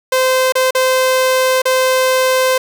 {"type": "tone with dropouts", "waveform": "sawtooth", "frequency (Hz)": 517, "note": "C5", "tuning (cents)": -21, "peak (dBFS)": -7, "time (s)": [0.12, 2.58], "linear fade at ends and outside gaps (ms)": 5, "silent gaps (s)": [[0.523, 0.553], [0.708, 0.749], [1.619, 1.654]], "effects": []}